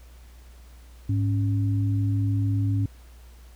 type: tone pair together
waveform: sine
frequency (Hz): 103.83 / 277.2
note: G#2 / C#4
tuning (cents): 0 / 0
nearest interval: octave + perfect fourth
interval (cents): 1700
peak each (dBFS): -21 / -30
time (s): 1.09-2.86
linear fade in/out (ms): 5
effects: added 60 Hz sine -45 dBFS peak until 3.55 s + pink hiss -57 dBFS RMS until 3.55 s